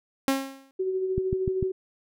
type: tone with exponential decay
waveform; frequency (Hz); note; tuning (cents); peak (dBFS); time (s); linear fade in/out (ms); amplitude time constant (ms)
sawtooth; 270; C#4; -45; -15; 0.28-0.71; 0; 93
type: tone with tremolo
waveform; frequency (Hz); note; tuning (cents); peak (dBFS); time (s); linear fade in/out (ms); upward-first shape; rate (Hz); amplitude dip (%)
sine; 376.2; F#4; +29; -23; 0.79-1.72; 10; sine; 13; 40
type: click train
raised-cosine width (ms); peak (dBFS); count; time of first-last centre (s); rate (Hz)
5; -15; 4; 1.18-1.627; 6.71
effects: none